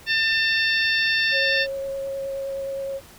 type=harmonic tone; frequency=896 Hz; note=A5; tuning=31 cents sharp; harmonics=2 / 3 / 4 / 5 / 6; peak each=-21 / -25 / -27 / -29 / -31 dBFS; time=0.06-1.67 s; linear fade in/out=50 ms
type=tone with vibrato; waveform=sine; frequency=546 Hz; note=C#5; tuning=26 cents flat; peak=-26 dBFS; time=1.31-3.01 s; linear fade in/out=50 ms; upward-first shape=sine; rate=9.6 Hz; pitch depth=10 cents each way
effects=pink hiss -47 dBFS RMS until 3.18 s